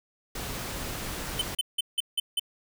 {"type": "noise", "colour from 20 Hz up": "pink", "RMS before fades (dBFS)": -35, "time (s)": [0.35, 1.55], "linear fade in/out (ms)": 5}
{"type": "tone bursts", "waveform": "square", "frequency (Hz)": 3056, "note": "G7", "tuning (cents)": -45, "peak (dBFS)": -24, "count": 6, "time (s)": [1.39, 2.396], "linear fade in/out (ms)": 5, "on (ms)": 26, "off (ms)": 170}
{"effects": []}